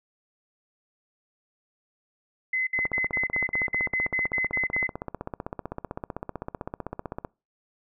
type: tone bursts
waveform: sine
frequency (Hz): 2041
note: C7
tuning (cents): -44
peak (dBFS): -23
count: 12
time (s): 2.53-4.87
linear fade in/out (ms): 5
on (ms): 140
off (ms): 60
type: click train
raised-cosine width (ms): 1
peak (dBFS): -18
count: 71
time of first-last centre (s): 2.79-7.249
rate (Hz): 15.7
effects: noise-tail reverb RT60 0.3 s tail -26 dB re dry